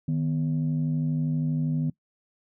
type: tone pair together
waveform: sine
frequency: 155.56 / 248.1 Hz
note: D#3 / B3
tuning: 0 / +8 cents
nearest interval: minor sixth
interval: 808 cents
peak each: -23 / -28 dBFS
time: 0.08-1.9 s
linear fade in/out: 5 ms
effects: noise-tail reverb RT60 0.1 s tail -22 dB re dry + tanh soft clip ceiling -18 dBFS